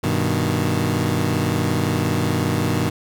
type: chord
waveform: 20% pulse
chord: G augmented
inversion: none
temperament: equal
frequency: 98 / 123.47 / 155.56 Hz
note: G2 / B2 / D#3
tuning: 0 / 0 / 0 cents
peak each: -18 dBFS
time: 0.03-2.9 s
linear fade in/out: 10 ms
effects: none